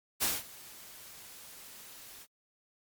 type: noise with ADSR envelope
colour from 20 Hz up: white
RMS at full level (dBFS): -28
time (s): 0.2-2.27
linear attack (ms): 29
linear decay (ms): 200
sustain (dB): -22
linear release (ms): 52
effects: MP3 96 kbps